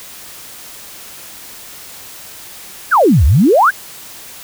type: exponential two-way sweep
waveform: sine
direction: down then up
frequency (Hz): 1719 to 63.1 to 1719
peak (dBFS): -6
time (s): 2.91-3.71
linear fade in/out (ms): 20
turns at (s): 3.25
effects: white hiss -34 dBFS RMS until 4.43 s